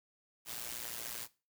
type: noise with amplitude modulation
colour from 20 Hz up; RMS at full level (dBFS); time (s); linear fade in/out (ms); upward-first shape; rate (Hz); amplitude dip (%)
white; -39; 0.45-1.28; 50; sine; 117; 80
effects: noise-tail reverb RT60 0.3 s tail -18 dB re dry